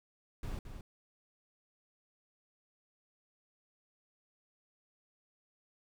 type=noise with echo; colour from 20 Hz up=brown; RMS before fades=-39 dBFS; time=0.43-0.59 s; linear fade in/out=2 ms; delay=220 ms; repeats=1; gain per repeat=-7 dB; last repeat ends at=0.81 s; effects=none